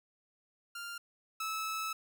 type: tone pair in turn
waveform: sawtooth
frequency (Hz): 1396 / 1303.6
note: F6 / E6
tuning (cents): -1 / -20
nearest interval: minor second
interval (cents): 119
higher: first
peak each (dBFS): -37 / -31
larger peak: second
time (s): 0.75-0.98 / 1.4-1.93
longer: second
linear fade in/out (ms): 5
effects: none